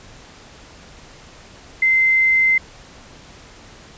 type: tone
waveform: sine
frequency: 2074 Hz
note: C7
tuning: 16 cents flat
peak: -12 dBFS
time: 1.82-2.58 s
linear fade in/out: 5 ms
effects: pink hiss -43 dBFS RMS until 3.97 s + resampled to 16000 Hz